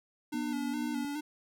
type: tone with vibrato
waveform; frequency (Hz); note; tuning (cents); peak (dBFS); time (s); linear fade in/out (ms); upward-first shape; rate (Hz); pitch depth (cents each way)
square; 293.7; D4; 0; -35; 0.32-1.21; 10; square; 2.4; 41
type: tone with tremolo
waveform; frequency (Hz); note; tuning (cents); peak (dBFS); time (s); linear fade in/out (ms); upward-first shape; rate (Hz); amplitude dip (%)
sine; 241.1; B3; -41; -33; 0.34-1.05; 2; sine; 6.6; 25
effects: none